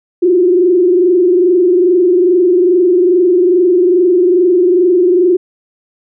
sine tone with frequency modulation, 358.4 Hz, F4, 45 cents sharp, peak -6 dBFS, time 0.22-5.37 s, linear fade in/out 10 ms, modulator 22.4 Hz, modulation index 0.87, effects none

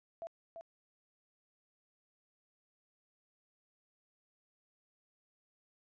sine tone with echo, 667 Hz, E5, 20 cents sharp, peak -40 dBFS, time 0.22-0.27 s, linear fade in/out 0 ms, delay 340 ms, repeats 1, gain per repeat -5 dB, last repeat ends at 0.61 s, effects resampled to 16000 Hz

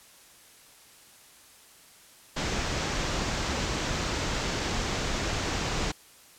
pink low-pass noise, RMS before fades -30 dBFS, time 2.36-5.92 s, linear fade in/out 10 ms, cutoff 7400 Hz, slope 48 dB/octave, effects white hiss -54 dBFS RMS until 6.38 s + low-pass 12000 Hz 12 dB/octave

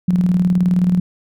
sine tone with tremolo, 180 Hz, F#3, 47 cents flat, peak -10 dBFS, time 0.08-1 s, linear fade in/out 5 ms, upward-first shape square, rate 19 Hz, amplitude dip 45%, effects none

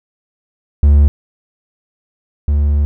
triangle tone pair in turn, 72.3 / 72.8 Hz, D2 / D2, -27 / -15 cents, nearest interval unison, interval 12 cents, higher second, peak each -3 / -8 dBFS, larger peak first, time 0.83-1.08 / 2.48-2.85 s, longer second, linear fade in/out 0 ms, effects none

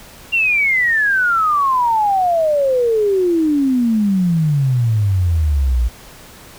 sine exponential sweep, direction down, 2794 to 56.6 Hz, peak -12 dBFS, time 0.32-5.89 s, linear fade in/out 20 ms, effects pink hiss -40 dBFS RMS until 6.58 s

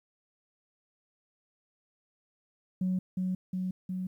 sine tone with echo, 184.8 Hz, F#3, 2 cents flat, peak -25 dBFS, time 2.81-2.99 s, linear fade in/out 5 ms, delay 360 ms, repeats 3, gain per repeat -2 dB, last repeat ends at 4.07 s, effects tanh soft clip ceiling -23 dBFS + 11-bit

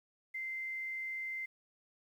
sine tone with quantisation, 2081 Hz, C7, 10 cents flat, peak -37 dBFS, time 0.34-1.46 s, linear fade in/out 10 ms, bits 11, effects none

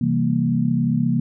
sine chord, C dominant seventh, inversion none, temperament equal, 130.81 / 164.81 / 196 / 233.1 Hz, C3 / E3 / G3 / Bb3, 0 / 0 / 0 / 0 cents, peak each -23 / -22 / -26 / -20 dBFS, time 0.01-1.2 s, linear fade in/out 5 ms, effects none

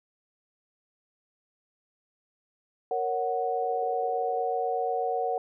sine chord, F# major, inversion first, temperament equal, 466.2 / 554.4 / 740 Hz, A#4 / C#5 / F#5, 0 / 0 / 0 cents, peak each -30 / -34 / -28 dBFS, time 2.91-5.38 s, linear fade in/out 2 ms
pink band-pass noise, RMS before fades -47 dBFS, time 3.62-4.42 s, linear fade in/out 5 ms, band 400 to 500 Hz, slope 96 dB/octave
effects none

